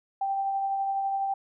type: tone with tremolo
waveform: sine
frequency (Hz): 784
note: G5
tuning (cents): 0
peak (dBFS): -24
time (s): 0.21-1.34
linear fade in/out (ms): 5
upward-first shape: triangle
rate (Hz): 12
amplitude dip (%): 30
effects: none